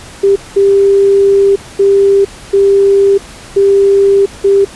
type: tone bursts at uneven times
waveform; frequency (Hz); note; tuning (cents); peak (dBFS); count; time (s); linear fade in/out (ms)
sine; 395.8; G4; +17; -4; 6; 0.23-0.36 / 0.56-1.56 / 1.79-2.25 / 2.53-3.18 / 3.56-4.26 / 4.44-4.65; 10
effects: pink hiss -32 dBFS RMS until 4.75 s + resampled to 24000 Hz